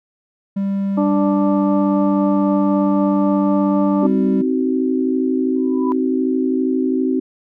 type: tone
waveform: triangle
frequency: 197.1 Hz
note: G3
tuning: 10 cents sharp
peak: -15 dBFS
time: 0.56-4.42 s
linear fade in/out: 10 ms
type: harmonic tone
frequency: 293.7 Hz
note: D4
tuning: in tune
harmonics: 1 / 2 / 3 / 4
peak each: -16 / -22 / -26 / -28 dBFS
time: 0.97-4.07 s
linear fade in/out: 10 ms
type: chord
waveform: sine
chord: C diminished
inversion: none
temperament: just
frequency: 261.6 / 314 / 376.7 Hz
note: C4 / Eb4 / Gb4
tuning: 0 / +16 / +31 cents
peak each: -17 / -22 / -21 dBFS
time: 4.02-7.2 s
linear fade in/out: 10 ms
type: tone with exponential growth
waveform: sine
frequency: 993 Hz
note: B5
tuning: 9 cents sharp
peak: -19 dBFS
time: 5.56-5.92 s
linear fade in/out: 0 ms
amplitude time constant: 78 ms
effects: none